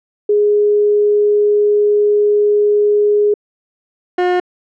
sine / 30% pulse tone pair in turn, 415.3 / 359.4 Hz, G#4 / F4, 0 / +50 cents, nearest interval minor third, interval 250 cents, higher first, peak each -9 / -9 dBFS, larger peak neither, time 0.29-3.34 / 4.18-4.4 s, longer first, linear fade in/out 5 ms, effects low-pass 2000 Hz 12 dB/octave

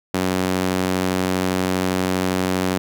sawtooth tone with high-pass filter, 92.5 Hz, F#2, in tune, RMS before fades -21 dBFS, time 0.14-2.78 s, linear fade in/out 0 ms, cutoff 220 Hz, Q 1.1, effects none

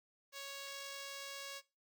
5% pulse tone, 554.4 Hz, C#5, in tune, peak -33 dBFS, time 0.32-1.62 s, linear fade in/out 50 ms, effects noise-tail reverb RT60 0.3 s tail -22 dB re dry + Opus 32 kbps

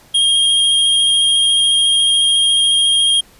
square tone with vibrato, 3235 Hz, G#7, 46 cents flat, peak -11 dBFS, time 0.14-3.21 s, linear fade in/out 10 ms, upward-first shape square, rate 14 Hz, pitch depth 10 cents each way, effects pink hiss -47 dBFS RMS until 3.39 s + resampled to 32000 Hz

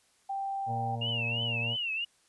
sine tone, 785 Hz, G5, 2 cents sharp, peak -31 dBFS, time 0.29-0.96 s, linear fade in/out 10 ms
harmonic tone, 116.54 Hz, A#2, in tune, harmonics 1 / 2 / 4 / 5 / 6 / 7 / 8, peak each -34 / -42 / -46 / -45 / -48 / -52 / -52 dBFS, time 0.66-1.77 s, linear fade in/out 50 ms
sine tone with vibrato, 2788 Hz, F7, 4 cents flat, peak -30 dBFS, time 1.01-2.05 s, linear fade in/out 10 ms, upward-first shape triangle, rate 3 Hz, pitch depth 160 cents each way
effects white hiss -67 dBFS RMS until 2.28 s + resampled to 24000 Hz

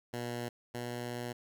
10% pulse tone pair in turn, 120.1 / 121.08 Hz, B2 / B2, -48 / -34 cents, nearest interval unison, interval 14 cents, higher second, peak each -28 / -29 dBFS, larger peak first, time 0.13-0.49 / 0.74-1.33 s, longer second, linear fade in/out 10 ms, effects none

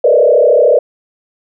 sine tone with frequency modulation, 539 Hz, C#5, 49 cents flat, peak -5 dBFS, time 0.04-0.79 s, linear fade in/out 5 ms, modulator 33.4 Hz, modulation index 2.5, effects none

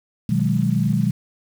sine chord, G# minor seventh, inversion first, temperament equal, 123.47 / 155.56 / 185 / 207.7 Hz, B2 / D#3 / F#3 / G#3, 0 / 0 / 0 / 0 cents, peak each -22 dBFS, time 0.29-1.11 s, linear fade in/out 5 ms, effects 7-bit

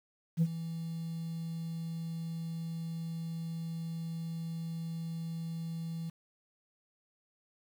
sine tone with ADSR envelope, 164.81 Hz, E3, in tune, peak -20 dBFS, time 0.37-6.1 s, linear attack 48 ms, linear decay 49 ms, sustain -15 dB, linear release 9 ms, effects tanh soft clip ceiling -22 dBFS + 9-bit

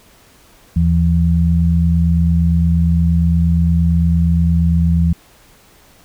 sine tone pair together, 79.4 / 168.03 Hz, D#2 / E3, +36 / +33 cents, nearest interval octave + minor second, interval 1297 cents, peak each -13 dBFS, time 0.76-5.13 s, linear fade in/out 5 ms, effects pink hiss -48 dBFS RMS until 6.04 s

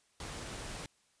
pink noise, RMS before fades -43 dBFS, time 0.2-0.86 s, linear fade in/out 2 ms, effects white hiss -71 dBFS RMS until 1.2 s + resampled to 22050 Hz

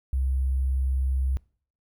sine tone with sample-and-hold, 65.8 Hz, C2, 10 cents sharp, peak -22 dBFS, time 0.13-1.37 s, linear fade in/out 0 ms, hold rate 11025 Hz, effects noise-tail reverb RT60 0.5 s tail -24 dB re dry

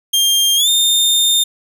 sawtooth tone with pitch glide, 3200 to 3634 Hz, G7 to A#7, +35 to -45 cents, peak -8 dBFS, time 0.13-1.44 s, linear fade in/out 10 ms, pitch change +220 cents, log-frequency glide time 0.56-0.69 s, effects none

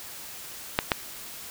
clicks, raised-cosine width 0.3 ms, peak -4 dBFS, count 2, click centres 0.789 / 0.918 s, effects white hiss -41 dBFS RMS until 1.5 s

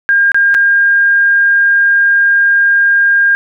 sine tone with dropouts, 1610 Hz, G6, 46 cents sharp, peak -6 dBFS, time 0.09-3.35 s, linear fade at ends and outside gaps 0 ms, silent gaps 0.318-0.345 / 0.543-0.548 s, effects none

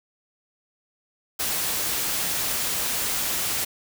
white noise, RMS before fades -26 dBFS, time 1.39-3.65 s, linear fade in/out 10 ms, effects none

